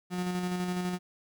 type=tone with tremolo; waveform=35% pulse; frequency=180 Hz; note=F#3; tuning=47 cents flat; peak=-27 dBFS; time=0.1-0.99 s; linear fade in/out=50 ms; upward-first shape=square; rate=12 Hz; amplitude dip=30%; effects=none